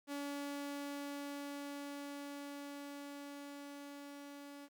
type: tone with level ramp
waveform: sawtooth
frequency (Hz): 284.7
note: C#4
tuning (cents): +46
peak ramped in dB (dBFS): -36 to -46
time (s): 0.07-4.69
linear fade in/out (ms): 50
effects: 12-bit